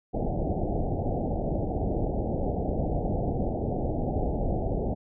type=low-pass noise; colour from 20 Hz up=pink; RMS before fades=-28 dBFS; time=0.13-4.95 s; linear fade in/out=20 ms; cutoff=800 Hz; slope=96 dB/octave; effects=none